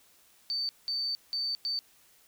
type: tone bursts at uneven times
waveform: sine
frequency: 4566 Hz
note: D8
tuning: 50 cents flat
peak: -29 dBFS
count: 4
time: 0.5-0.69 / 0.88-1.15 / 1.33-1.55 / 1.65-1.79 s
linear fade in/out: 0 ms
effects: white hiss -62 dBFS RMS until 2.27 s